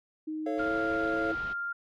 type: tone with pitch glide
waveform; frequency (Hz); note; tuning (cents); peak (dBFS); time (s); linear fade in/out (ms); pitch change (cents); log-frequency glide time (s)
sine; 311.1 to 326.4; D#4 to E4; 0 to -17; -32; 0.27-1.35; 10; +83; 0.58-0.72
type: chord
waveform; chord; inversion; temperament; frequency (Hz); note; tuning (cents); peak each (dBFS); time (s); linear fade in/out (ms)
triangle; A augmented; none; just; 440 / 550 / 687.5; A4 / C#5 / E#5; 0 / -14 / -27; -33; 0.46-1.32; 5
type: low-pass noise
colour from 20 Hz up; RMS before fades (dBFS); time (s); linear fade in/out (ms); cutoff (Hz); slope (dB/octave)
pink; -45; 0.57-1.54; 20; 4000; 24
type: tone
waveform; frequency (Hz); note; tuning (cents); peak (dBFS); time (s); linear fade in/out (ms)
sine; 1396.9; F6; 0; -31; 0.59-1.73; 10
effects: none